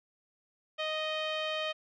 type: tone with low-pass filter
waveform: sawtooth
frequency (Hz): 622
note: D#5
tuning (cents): -1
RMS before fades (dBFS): -34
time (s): 0.78-1.73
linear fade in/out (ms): 20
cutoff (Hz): 3200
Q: 3.8
effects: none